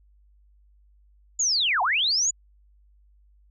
sine linear two-way sweep, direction down then up, 7040 to 690 to 7040 Hz, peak -20 dBFS, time 1.39-2.31 s, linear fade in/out 10 ms, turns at 1.82 s, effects added 50 Hz sine -55 dBFS peak until 3.5 s

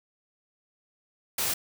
white noise, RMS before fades -28 dBFS, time 1.38-1.54 s, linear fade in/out 5 ms, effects none

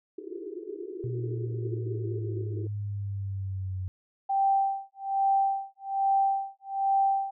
pink band-pass noise, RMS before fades -38 dBFS, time 0.18-2.67 s, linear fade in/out 5 ms, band 330 to 420 Hz, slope 96 dB/octave
sine exponential sweep, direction down, 121.9 to 92.5 Hz, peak -30 dBFS, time 1.04-3.88 s, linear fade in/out 0 ms
sine tone with tremolo, 783 Hz, G5, 2 cents flat, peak -20 dBFS, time 4.29-7.31 s, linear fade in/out 10 ms, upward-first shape sine, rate 1.2 Hz, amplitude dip 100%
effects none

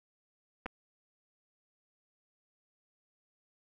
clicks, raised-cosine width 0.5 ms, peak -24 dBFS, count 2, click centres 0.659 / 0.663 s, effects none

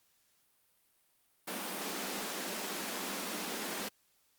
pink high-pass noise, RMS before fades -39 dBFS, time 1.47-3.89 s, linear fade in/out 10 ms, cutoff 180 Hz, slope 96 dB/octave, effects white hiss -72 dBFS RMS until 4.38 s + Opus 48 kbps

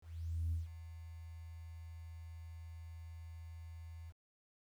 sine tone with ADSR envelope, 82.41 Hz, E2, in tune, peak -32 dBFS, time 0.01-4.13 s, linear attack 510 ms, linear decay 150 ms, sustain -15 dB, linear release 38 ms, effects tanh soft clip ceiling -30 dBFS + 11-bit

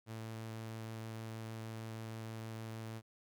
sawtooth tone, 111.7 Hz, A2, 27 cents sharp, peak -39 dBFS, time 0.06-3.02 s, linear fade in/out 50 ms, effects none

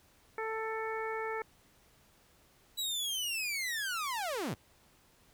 harmonic tone, 442.6 Hz, A4, 10 cents sharp, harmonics 1 / 2 / 3 / 4 / 5, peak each -37 / -40 / -42 / -43 / -44 dBFS, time 0.38-1.42 s, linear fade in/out 2 ms
sawtooth linear sweep, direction down, 3951 to 77.78 Hz, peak -30 dBFS, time 2.77-4.55 s, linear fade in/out 20 ms
effects pink hiss -65 dBFS RMS until 5.33 s

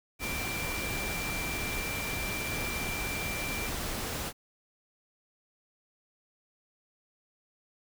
sine tone in noise, 2358 Hz, D7, 6 cents sharp, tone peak -36 dBFS, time 0.19-3.7 s, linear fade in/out 50 ms, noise pink, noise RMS -35 dBFS, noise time 0.19-4.33 s, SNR -4 dB, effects none

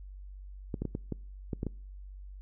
clicks, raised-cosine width 3 ms, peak -20 dBFS, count 8, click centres 0.742 / 0.82 / 0.853 / 0.951 / 1.123 / 1.532 / 1.631 / 1.667 s, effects noise-tail reverb RT60 0.5 s tail -26 dB re dry + added 48 Hz sine -43 dBFS peak until 2.41 s

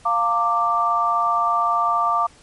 sine chord, Bb major, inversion second, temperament equal with one note detuned, 698.5 / 910 / 1174.7 Hz, F5 / Bb5 / D6, 0 / -42 / 0 cents, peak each -23 / -24 / -18 dBFS, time 0.05-2.27 s, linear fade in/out 10 ms, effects pink hiss -50 dBFS RMS until 2.42 s + MP3 48 kbps

